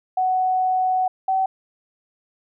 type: tone pair in turn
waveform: sine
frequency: 744 / 762.3 Hz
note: F#5 / G5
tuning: +9 / -49 cents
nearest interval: unison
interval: 42 cents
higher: second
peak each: -17 dBFS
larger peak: neither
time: 0.17-1.08 / 1.28-1.46 s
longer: first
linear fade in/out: 5 ms
effects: none